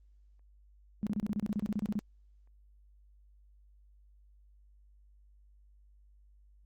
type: tone bursts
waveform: sine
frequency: 207.7 Hz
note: G#3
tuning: in tune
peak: -29 dBFS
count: 15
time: 1.03-1.991 s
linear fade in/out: 0 ms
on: 37 ms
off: 29 ms
effects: added 50 Hz sine -58 dBFS peak until 6.65 s + Opus 24 kbps